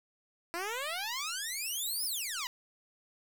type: exponential two-way sweep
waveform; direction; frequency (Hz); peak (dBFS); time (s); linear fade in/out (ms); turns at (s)
10% pulse; up then down; 329.6 to 5380 to 939; -26; 0.54-2.47; 0; 2.05
effects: 9-bit